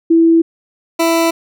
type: tone pair in turn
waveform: sine / 20% pulse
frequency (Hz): 330.1 / 331.5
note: E4 / E4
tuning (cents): +2 / +10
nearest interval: unison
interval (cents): 8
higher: second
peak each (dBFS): -6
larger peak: neither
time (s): 0.1-0.42 / 0.99-1.31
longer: neither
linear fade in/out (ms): 10
effects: none